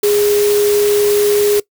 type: tone in noise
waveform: sine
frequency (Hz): 413.1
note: G#4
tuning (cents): -9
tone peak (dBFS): -10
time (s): 0.03-1.6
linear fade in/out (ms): 5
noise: white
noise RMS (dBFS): -22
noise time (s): 0.03-1.6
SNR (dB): +9
effects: noise-tail reverb RT60 0.1 s tail -21 dB re dry